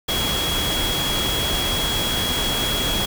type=tone in noise; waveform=sine; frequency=3322 Hz; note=G#7; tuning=in tune; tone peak=-23 dBFS; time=0.08-3.06 s; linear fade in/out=10 ms; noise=pink; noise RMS=-24 dBFS; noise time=0.08-3.06 s; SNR=-2 dB; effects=none